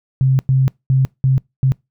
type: tone bursts at uneven times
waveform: sine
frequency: 132.4 Hz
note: C3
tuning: 21 cents sharp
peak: -10 dBFS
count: 5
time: 0.21-0.39 / 0.49-0.68 / 0.9-1.05 / 1.24-1.38 / 1.63-1.72 s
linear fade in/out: 0 ms
effects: noise-tail reverb RT60 0.2 s tail -25 dB re dry